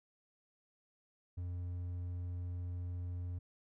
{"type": "tone", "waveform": "triangle", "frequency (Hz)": 88.6, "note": "F2", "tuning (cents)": 25, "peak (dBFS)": -36, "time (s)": [1.37, 3.39], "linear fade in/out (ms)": 10, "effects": []}